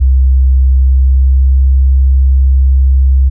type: tone with pitch glide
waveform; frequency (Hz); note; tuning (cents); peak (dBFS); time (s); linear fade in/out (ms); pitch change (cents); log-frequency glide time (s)
sine; 65.41 to 66.25; C2 to C2; 0 to +22; -4; 0-3.3; 20; +22; 0.75-1.63
effects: none